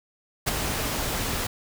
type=noise with ADSR envelope; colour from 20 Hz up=pink; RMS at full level=-21 dBFS; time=0.46-1.47 s; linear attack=22 ms; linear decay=16 ms; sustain=-7 dB; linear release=6 ms; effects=none